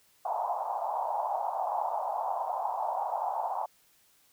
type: band-pass noise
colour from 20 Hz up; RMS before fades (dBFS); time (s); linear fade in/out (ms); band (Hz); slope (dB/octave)
pink; -32; 0.25-3.66; 5; 700 to 930; 48
effects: white hiss -65 dBFS RMS until 4.32 s